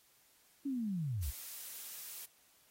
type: linear sweep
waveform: sine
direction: down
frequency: 287.2 to 56.4 Hz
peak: -34 dBFS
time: 0.65-1.31 s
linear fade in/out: 10 ms
type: noise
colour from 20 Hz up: blue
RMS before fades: -46 dBFS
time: 1.22-2.26 s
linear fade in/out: 10 ms
effects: white hiss -68 dBFS RMS until 2.7 s + AAC 48 kbps